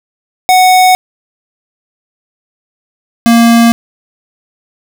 square tone pair in turn, 740 / 232.6 Hz, F#5 / A#3, 0 / -4 cents, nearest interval octave + minor sixth, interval 2004 cents, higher first, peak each -4 dBFS, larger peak neither, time 0.49-0.95 / 3.26-3.72 s, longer neither, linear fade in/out 0 ms, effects none

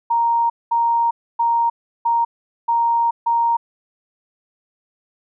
sine tone bursts at uneven times, 932.3 Hz, A#5, in tune, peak -14 dBFS, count 6, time 0.1-0.5 / 0.71-1.11 / 1.39-1.7 / 2.05-2.25 / 2.68-3.11 / 3.26-3.57 s, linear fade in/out 10 ms, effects none

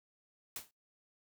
white noise with exponential decay, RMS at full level -38 dBFS, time 0.56-0.71 s, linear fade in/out 2 ms, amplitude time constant 32 ms, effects noise-tail reverb RT60 0.2 s tail -25 dB re dry

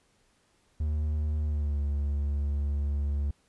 triangle tone with pitch glide, 75.8 to 71.67 Hz, D#2 to D2, -45 to -42 cents, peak -24 dBFS, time 0.8-3.31 s, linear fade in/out 5 ms, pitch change -97 cents, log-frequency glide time 1.41-1.8 s, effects pink hiss -68 dBFS RMS until 3.48 s + resampled to 24000 Hz

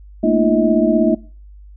sine tone cluster, 219.1 / 235.6 / 303.4 / 338.8 / 636 Hz, A3 / A#3 / D#4 / E4 / D#5, -7 / +19 / -44 / +48 / +38 cents, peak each -18 dBFS, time 0.23-1.15 s, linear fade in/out 10 ms, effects noise-tail reverb RT60 0.4 s tail -22 dB re dry + added 50 Hz sine -37 dBFS peak until 1.76 s

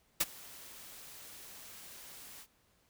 white noise with ADSR envelope, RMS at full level -27 dBFS, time 0.2-2.47 s, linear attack 11 ms, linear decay 32 ms, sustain -24 dB, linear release 59 ms, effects pink hiss -71 dBFS RMS until 2.89 s

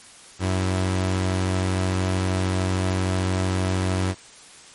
sawtooth tone pair together, 93.14 / 327.9 Hz, F#2 / E4, +12 / -9 cents, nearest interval octave + minor seventh, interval 2179 cents, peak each -17 / -27 dBFS, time 0.39-4.15 s, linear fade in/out 50 ms, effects white hiss -46 dBFS RMS until 4.74 s + MP3 48 kbps

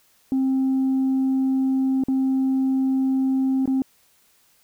sine tone with dropouts, 264.7 Hz, C4, 20 cents sharp, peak -16 dBFS, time 0.32-3.82 s, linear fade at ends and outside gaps 1 ms, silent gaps 2.037-2.084 / 3.657-3.676 s, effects tanh soft clip ceiling -16 dBFS + white hiss -60 dBFS RMS until 4.63 s

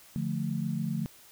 sine chord, D minor, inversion none, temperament equal, 146.83 / 174.61 / 220 Hz, D3 / F3 / A3, 0 / 0 / 0 cents, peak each -33 dBFS, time 0.16-1.06 s, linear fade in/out 0 ms, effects white hiss -55 dBFS RMS until 1.31 s

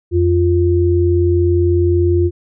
sine tone pair together, 87.3 / 349.2 Hz, F2 / F4, 0 / 0 cents, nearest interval 2 octaves, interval 2400 cents, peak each -13 dBFS, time 0.11-2.31 s, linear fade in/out 50 ms, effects none

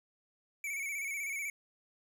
square tone with vibrato, 2256 Hz, C#7, 30 cents sharp, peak -36 dBFS, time 0.64-1.5 s, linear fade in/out 2 ms, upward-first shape square, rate 16 Hz, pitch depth 48 cents each way, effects none

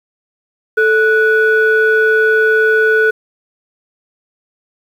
sine tone pair together, 438.8 / 1476 Hz, A4 / F#6, -5 / -5 cents, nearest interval octave + major sixth, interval 2100 cents, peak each -10 dBFS, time 0.77-3.11 s, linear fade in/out 10 ms, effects tanh soft clip ceiling -3 dBFS + 7-bit

